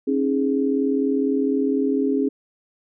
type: chord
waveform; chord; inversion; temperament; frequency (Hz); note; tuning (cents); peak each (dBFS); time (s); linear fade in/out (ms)
sine; C# suspended second; none; equal with one note detuned; 271.2 / 311.1 / 415.3; C#4 / D#4 / G#4; -38 / 0 / 0; -20 / -26 / -23; 0.07-2.29; 10
effects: none